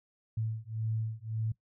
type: beating tone pair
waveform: sine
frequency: 110 / 111.8 Hz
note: A2 / A2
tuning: 0 / +28 cents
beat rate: 1.8 Hz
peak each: -35 / -35 dBFS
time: 0.37-1.52 s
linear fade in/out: 5 ms
effects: noise-tail reverb RT60 0.1 s tail -19 dB re dry